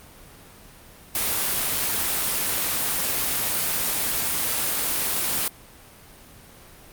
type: noise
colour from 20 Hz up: white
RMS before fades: -24 dBFS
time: 1.15-5.48 s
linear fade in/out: 2 ms
effects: pink hiss -47 dBFS RMS until 6.92 s + Opus 32 kbps